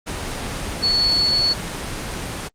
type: tone in noise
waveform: sine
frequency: 4414 Hz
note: C#8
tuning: 8 cents flat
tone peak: -15 dBFS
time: 0.82-1.54 s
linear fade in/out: 20 ms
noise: pink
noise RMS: -27 dBFS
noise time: 0.06-2.49 s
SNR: +9 dB
effects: low-pass 9000 Hz 12 dB/octave + Opus 32 kbps